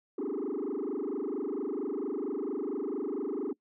sine tone with frequency modulation, 346.3 Hz, F4, 15 cents flat, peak -28 dBFS, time 0.18-3.53 s, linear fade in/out 5 ms, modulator 24.4 Hz, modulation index 3.5, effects noise-tail reverb RT60 0.1 s tail -23 dB re dry + tanh soft clip ceiling -30 dBFS

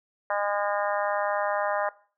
harmonic tone, 203.9 Hz, G#3, 32 cents flat, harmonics 3 / 4 / 5 / 6 / 7 / 8 / 9, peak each -28 / -30 / -32 / -34 / -35 / -36 / -37 dBFS, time 0.3-1.89 s, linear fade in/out 2 ms, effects noise-tail reverb RT60 0.4 s tail -19 dB re dry

